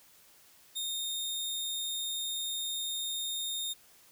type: tone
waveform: sawtooth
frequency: 3673 Hz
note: A#7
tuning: 26 cents flat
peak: -30 dBFS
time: 0.75-3.74 s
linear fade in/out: 20 ms
effects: white hiss -60 dBFS RMS until 4.11 s